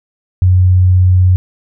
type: tone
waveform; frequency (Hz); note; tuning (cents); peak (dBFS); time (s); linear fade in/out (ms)
sine; 91.6; F#2; -17; -5; 0.42-1.36; 0
effects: none